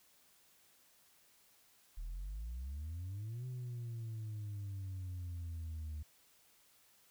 sine exponential two-way sweep, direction up then down, 37.72 to 128 to 75 Hz, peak -38 dBFS, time 1.97-6.03 s, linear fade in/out 10 ms, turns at 3.46 s, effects tanh soft clip ceiling -39 dBFS + white hiss -68 dBFS RMS until 7.1 s

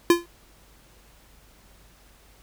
square tone with exponential decay, 343.8 Hz, F4, 27 cents flat, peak -11 dBFS, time 0.1-0.26 s, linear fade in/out 2 ms, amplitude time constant 34 ms, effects added 50 Hz sine -56 dBFS peak until 2.42 s + pink hiss -56 dBFS RMS until 2.42 s

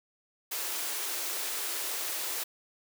white high-pass noise, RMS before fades -34 dBFS, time 0.51-2.44 s, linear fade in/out 10 ms, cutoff 300 Hz, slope 48 dB/octave, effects none

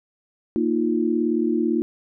sine chord, Bb suspended fourth, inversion none, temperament equal with one note detuned, 231.9 / 311.1 / 349.2 Hz, Bb3 / Eb4 / F4, -9 / 0 / 0 cents, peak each -23 dBFS, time 0.56-1.82 s, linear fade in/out 0 ms, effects none

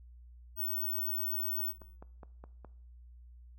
sine tone, 15804 Hz, B9, in tune, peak -31 dBFS, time 0.56-1.74 s, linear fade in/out 50 ms
click train, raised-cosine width 1 ms, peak -35 dBFS, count 10, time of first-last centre 0.78-2.647 s, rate 4.82 Hz
effects noise-tail reverb RT60 0.6 s tail -19 dB re dry + added 60 Hz sine -51 dBFS peak until 3.58 s

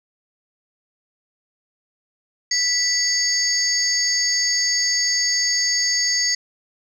sine tone cluster, 1975 / 4623 / 5240 / 6550 Hz, B6 / D8 / E8 / G#8, 0 / -28 / -11 / -25 cents, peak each -24 / -20 / -27 / -22 dBFS, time 2.51-6.35 s, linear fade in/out 5 ms, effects tanh soft clip ceiling -8 dBFS

